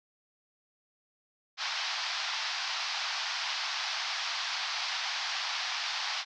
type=band-pass noise; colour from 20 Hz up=white; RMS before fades=-34 dBFS; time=1.57-6.25 s; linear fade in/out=50 ms; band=720 to 5400 Hz; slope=48 dB/octave; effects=none